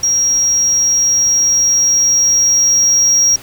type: tone with level ramp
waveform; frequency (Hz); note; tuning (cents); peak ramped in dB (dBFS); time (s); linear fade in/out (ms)
sine; 5640; F8; +16; -9 to -5; 0.03-3.36; 5
effects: tanh soft clip ceiling -7 dBFS + pink hiss -35 dBFS RMS until 3.42 s